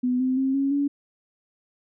sine tone with pitch steps, 249.9 / 258 / 266.3 / 274.9 / 283.8 Hz, B3 / C4 / C4 / C#4 / C#4, +21 / -24 / +31 / -14 / +41 cents, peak -20 dBFS, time 0.03-0.88 s, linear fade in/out 10 ms, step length 170 ms, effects none

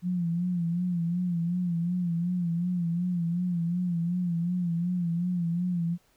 sine tone with vibrato, 174 Hz, F3, 6 cents flat, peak -25 dBFS, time 0.02-5.98 s, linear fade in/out 50 ms, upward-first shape sine, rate 2.7 Hz, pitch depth 70 cents each way, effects pink hiss -66 dBFS RMS until 6.16 s

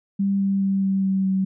sine tone with pitch steps, 197.4 / 196.04 / 194.68 / 193.34 / 192 / 190.68 Hz, G3 / G3 / G3 / G3 / G3 / G3, +12 / 0 / -12 / -24 / -36 / -48 cents, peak -18 dBFS, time 0.19-1.45 s, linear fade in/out 10 ms, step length 210 ms, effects none

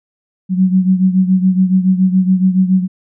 sine beating tone pair, 185 / 192.1 Hz, F#3 / G3, 0 / -35 cents, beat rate 7.1 Hz, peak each -10 / -15 dBFS, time 0.49-2.88 s, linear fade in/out 50 ms, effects none

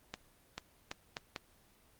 accelerating click train, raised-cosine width 0.2 ms, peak -21 dBFS, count 5, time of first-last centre 0.14-1.362 s, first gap 440 ms, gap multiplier 0.76, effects pink hiss -66 dBFS RMS until 1.99 s + Opus 24 kbps

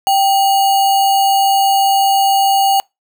sine tone with sample-and-hold, 784 Hz, G5, in tune, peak -9 dBFS, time 0.07-2.8 s, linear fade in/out 0 ms, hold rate 3675 Hz, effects noise-tail reverb RT60 0.2 s tail -26 dB re dry

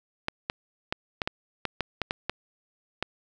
clicks, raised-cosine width 0.3 ms, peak -11 dBFS, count 11, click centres 0.284 / 0.499 / 0.925 / 1.218 / 1.275 / 1.653 / 1.807 / 2.017 / 2.109 / 2.296 / 3.026 s, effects none

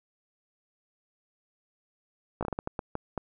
slowing click train, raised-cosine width 1 ms, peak -17 dBFS, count 10, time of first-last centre 2.41-3.177 s, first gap 17 ms, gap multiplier 1.38, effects none

